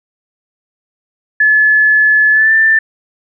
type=tone with pitch glide; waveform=sine; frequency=1720 to 1776.5 Hz; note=A6 to A6; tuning=-40 to +16 cents; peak=-6 dBFS; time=1.4-2.79 s; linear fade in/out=5 ms; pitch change=+56 cents; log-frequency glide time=2.32-2.53 s; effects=none